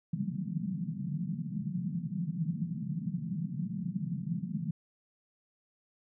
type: band-pass noise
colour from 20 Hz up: pink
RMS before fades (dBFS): -35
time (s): 0.13-4.71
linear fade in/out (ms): 5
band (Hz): 150 to 200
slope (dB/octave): 48
effects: none